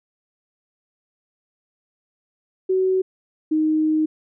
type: tone pair in turn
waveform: sine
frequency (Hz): 375.6 / 311.1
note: F#4 / D#4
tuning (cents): +26 / 0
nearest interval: minor third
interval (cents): 326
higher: first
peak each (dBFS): -16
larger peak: neither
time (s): 2.69-3.02 / 3.51-4.06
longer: second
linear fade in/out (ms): 10
effects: none